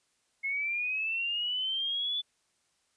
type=linear sweep; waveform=sine; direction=up; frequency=2161 to 3486 Hz; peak=-29 dBFS; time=0.43-2.22 s; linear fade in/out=20 ms; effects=white hiss -73 dBFS RMS until 2.96 s + resampled to 22050 Hz